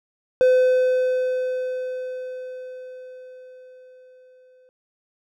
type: tone with exponential decay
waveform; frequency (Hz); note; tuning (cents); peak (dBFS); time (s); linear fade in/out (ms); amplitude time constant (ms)
triangle; 509; C5; -48; -10; 0.41-4.69; 0; 930
effects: none